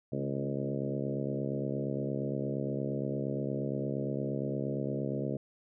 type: harmonic tone with a mistuned harmonic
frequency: 68.6 Hz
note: C#2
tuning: 17 cents flat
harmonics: 2 / 3 / 4 / 5 / 6 / 7 / 8 / 9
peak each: -36 / -38 / -39 / -40 / -41 / -41 / -42 / -43 dBFS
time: 0.12-5.37 s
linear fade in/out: 5 ms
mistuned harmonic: 3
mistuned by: +37 cents
effects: none